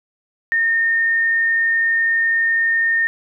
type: tone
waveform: sine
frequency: 1828 Hz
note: A#6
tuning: 34 cents flat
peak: -14 dBFS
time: 0.52-3.07 s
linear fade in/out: 0 ms
effects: none